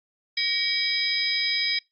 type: tone cluster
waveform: sine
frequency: 1884 / 2284 / 3234 / 3896 / 4994 Hz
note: A#6 / D7 / G#7 / B7 / D#8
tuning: +18 / -49 / -47 / -24 / +6 cents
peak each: -35 / -28 / -32 / -28 / -26 dBFS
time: 0.37-1.79 s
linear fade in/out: 5 ms
effects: noise-tail reverb RT60 0.2 s tail -25 dB re dry + Opus 32 kbps